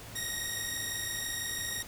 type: tone pair together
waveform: 10% pulse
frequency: 1864.7 / 1890.7 Hz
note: A#6 / A#6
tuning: 0 / +24 cents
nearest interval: unison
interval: 24 cents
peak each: -27 / -28 dBFS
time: 0.15-1.83 s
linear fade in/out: 10 ms
effects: added 107 Hz sine -52 dBFS peak until 1.87 s + pink hiss -47 dBFS RMS until 1.87 s